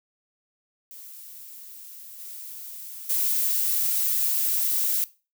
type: noise with level steps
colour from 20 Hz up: violet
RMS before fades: -43 / -39 / -24 dBFS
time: 0.91-5.04 s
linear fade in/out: 0 ms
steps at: 2.19 / 3.09 s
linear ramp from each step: 10 ms
effects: noise-tail reverb RT60 0.3 s tail -18 dB re dry